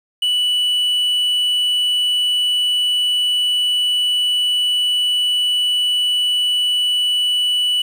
triangle tone with quantisation, 2960 Hz, F#7, in tune, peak -13 dBFS, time 0.22-7.82 s, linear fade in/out 5 ms, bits 7, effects none

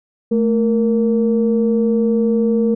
sine tone pair together, 220 / 466.2 Hz, A3 / A#4, 0 / 0 cents, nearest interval octave + minor second, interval 1300 cents, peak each -14 / -16 dBFS, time 0.31-2.75 s, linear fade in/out 10 ms, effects tanh soft clip ceiling -5 dBFS

